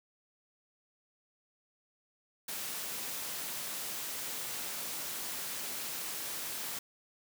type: high-pass noise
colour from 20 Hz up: white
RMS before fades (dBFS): -39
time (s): 2.48-6.79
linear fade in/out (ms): 5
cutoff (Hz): 120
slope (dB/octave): 12
effects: none